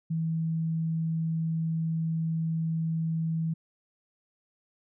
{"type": "tone", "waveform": "sine", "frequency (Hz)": 162.3, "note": "E3", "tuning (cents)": -27, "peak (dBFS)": -26, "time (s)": [0.1, 3.54], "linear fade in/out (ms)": 10, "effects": []}